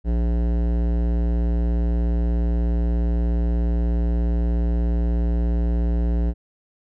sine tone with hard clipping, 58.4 Hz, A#1, 4 cents sharp, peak -20 dBFS, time 0.04-6.34 s, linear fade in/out 50 ms, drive 16 dB, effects none

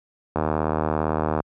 click train, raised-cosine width 1 ms, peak -8 dBFS, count 82, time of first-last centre 0.36-1.402 s, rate 77.7 Hz, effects high-pass 60 Hz 12 dB/octave

